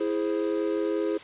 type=chord; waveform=triangle; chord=E augmented; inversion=none; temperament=equal; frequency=329.6 / 415.3 / 523.3 Hz; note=E4 / G#4 / B#4; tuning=0 / 0 / 0 cents; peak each=-26 / -26 / -30 dBFS; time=0-1.18 s; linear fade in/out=10 ms; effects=white hiss -45 dBFS RMS until 1.23 s + resampled to 8000 Hz